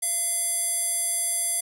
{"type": "tone with band-pass filter", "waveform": "square", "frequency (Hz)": 682, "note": "F5", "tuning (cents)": -41, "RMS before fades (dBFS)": -26, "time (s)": [0.02, 1.61], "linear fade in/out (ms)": 10, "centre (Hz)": 9800, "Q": 9.4, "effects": []}